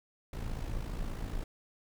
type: noise with amplitude modulation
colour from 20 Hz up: brown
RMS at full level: -34 dBFS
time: 0.33-1.44 s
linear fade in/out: 2 ms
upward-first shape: sine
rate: 54.9 Hz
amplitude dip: 60%
effects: none